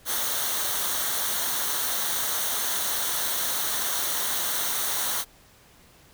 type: noise with comb filter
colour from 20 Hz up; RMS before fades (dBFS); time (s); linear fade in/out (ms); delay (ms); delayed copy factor
white; -27; 0.05-5.25; 50; 0.4; -0.6
effects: pink hiss -55 dBFS RMS until 6.13 s